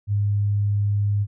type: tone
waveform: sine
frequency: 102.3 Hz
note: G#2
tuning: 26 cents flat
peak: -18 dBFS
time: 0.07-1.27 s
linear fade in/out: 50 ms
effects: none